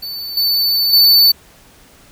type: tone with level steps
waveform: square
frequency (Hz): 4507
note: C#8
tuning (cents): +28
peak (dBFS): -24 / -13 / -7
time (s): 0.02-1.32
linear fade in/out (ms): 10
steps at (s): 0.37 / 0.93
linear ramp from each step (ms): 2
effects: pink hiss -46 dBFS RMS until 2.11 s